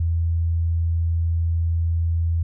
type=tone; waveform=sine; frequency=83.3 Hz; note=E2; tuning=19 cents sharp; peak=-18 dBFS; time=0-2.43 s; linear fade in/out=5 ms; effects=none